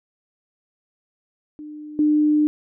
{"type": "tone with level steps", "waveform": "sine", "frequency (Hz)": 301, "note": "D4", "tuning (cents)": 43, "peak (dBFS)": [-33, -14], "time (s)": [1.59, 2.47], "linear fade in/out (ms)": 0, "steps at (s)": 1.99, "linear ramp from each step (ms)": 2, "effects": []}